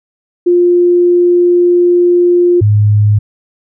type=tone pair in turn; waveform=sine; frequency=352 / 104.65 Hz; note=F4 / G#2; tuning=+14 / +14 cents; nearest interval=octave + major sixth; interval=2100 cents; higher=first; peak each=-5 dBFS; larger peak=neither; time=0.46-2.61 / 2.61-3.19 s; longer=first; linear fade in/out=10 ms; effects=none